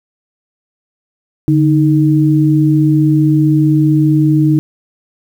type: tone pair together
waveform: sine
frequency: 146.57 / 311.1 Hz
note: D3 / D#4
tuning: -3 / 0 cents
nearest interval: octave + minor second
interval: 1303 cents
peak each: -10 dBFS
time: 1.48-4.59 s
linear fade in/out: 0 ms
effects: 7-bit